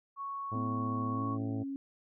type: tone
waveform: sine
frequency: 1108.7 Hz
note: C#6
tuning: in tune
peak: -36 dBFS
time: 0.16-1.38 s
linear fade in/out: 50 ms
type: harmonic tone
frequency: 110 Hz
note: A2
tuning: in tune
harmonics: 1 / 2 / 3 / 4 / 5 / 6 / 7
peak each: -36 / -42 / -46 / -48 / -50 / -52 / -53 dBFS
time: 0.51-1.64 s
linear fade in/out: 20 ms
type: tone with pitch glide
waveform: sine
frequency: 254.5 to 274.3 Hz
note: C4 to C#4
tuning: -48 to -18 cents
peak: -35 dBFS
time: 0.55-1.76 s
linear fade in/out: 0 ms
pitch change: +130 cents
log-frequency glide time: 1.11-1.24 s
effects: none